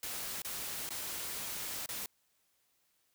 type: noise with dropouts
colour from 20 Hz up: white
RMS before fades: -40 dBFS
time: 0.03-2.06 s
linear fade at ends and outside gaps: 2 ms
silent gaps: 0.42-0.447 / 0.891-0.905 / 1.861-1.889 s
effects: white hiss -75 dBFS RMS until 3.14 s